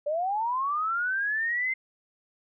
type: linear sweep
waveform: sine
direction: up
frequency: 570 to 2093 Hz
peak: -25 dBFS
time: 0.06-1.74 s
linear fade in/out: 10 ms
effects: none